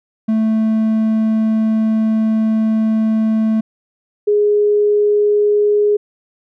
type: tone pair in turn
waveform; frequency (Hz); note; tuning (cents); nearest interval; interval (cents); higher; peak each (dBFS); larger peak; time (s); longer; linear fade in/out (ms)
triangle / sine; 220 / 415.3; A3 / G#4; 0 / 0; major seventh; 1100; second; -10; neither; 0.28-3.61 / 4.27-5.97; first; 10
effects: none